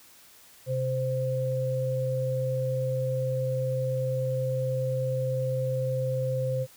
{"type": "tone pair together", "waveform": "sine", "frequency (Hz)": [130, 520], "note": ["C3", "C5"], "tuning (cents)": [-11, -11], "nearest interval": "2 octaves", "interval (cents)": 2400, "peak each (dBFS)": -28, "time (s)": [0.66, 6.67], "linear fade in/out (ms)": 50, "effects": ["white hiss -54 dBFS RMS until 6.76 s"]}